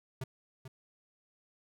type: tone with echo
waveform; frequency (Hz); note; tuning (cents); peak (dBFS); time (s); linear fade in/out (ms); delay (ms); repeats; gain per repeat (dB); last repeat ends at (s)
square; 130.81; C3; 0; -36; 0.21-0.24; 5; 440; 1; -9; 0.68
effects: none